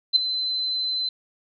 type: tone with ADSR envelope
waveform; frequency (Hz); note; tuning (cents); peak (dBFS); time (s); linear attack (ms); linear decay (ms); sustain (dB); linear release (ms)
sine; 4056; B7; +45; -10; 0.13-1.09; 31; 5; -13; 4
effects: none